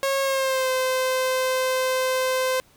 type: tone with pitch glide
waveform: sawtooth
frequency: 545 to 516.5 Hz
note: C#5 to C5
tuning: -29 to -22 cents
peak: -17 dBFS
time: 0.03-2.6 s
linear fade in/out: 0 ms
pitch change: -93 cents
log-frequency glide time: 0.22-0.7 s
effects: pink hiss -57 dBFS RMS until 2.76 s